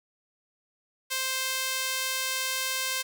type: tone with high-pass filter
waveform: sawtooth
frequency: 523.3 Hz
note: C5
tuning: in tune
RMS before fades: -30 dBFS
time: 1.1-3.03 s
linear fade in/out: 20 ms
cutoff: 2000 Hz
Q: 0.55
effects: none